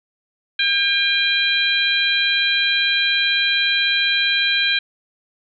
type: harmonic tone with a mistuned harmonic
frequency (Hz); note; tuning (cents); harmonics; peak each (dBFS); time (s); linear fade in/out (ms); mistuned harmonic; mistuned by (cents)
802; G5; +39; 2 / 3 / 4 / 5; -21 / -21 / -21 / -21; 0.59-4.79; 5; 5; -18
effects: none